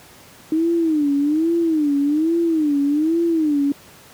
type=tone with vibrato; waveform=sine; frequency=309.1 Hz; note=D#4; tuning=11 cents flat; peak=-15 dBFS; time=0.52-3.72 s; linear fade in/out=2 ms; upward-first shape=sine; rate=1.2 Hz; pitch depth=160 cents each way; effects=pink hiss -45 dBFS RMS until 4.13 s + high-pass 100 Hz 12 dB/octave